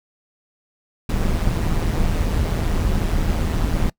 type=noise with amplitude modulation; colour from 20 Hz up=brown; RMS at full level=-17 dBFS; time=1.09-3.9 s; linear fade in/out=5 ms; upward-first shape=sine; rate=162 Hz; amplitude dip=60%; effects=noise-tail reverb RT60 0.1 s tail -23 dB re dry